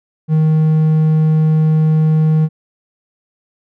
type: tone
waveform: triangle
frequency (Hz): 156.6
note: D#3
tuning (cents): +11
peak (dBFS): -7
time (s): 0.28-2.49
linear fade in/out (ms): 50
effects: none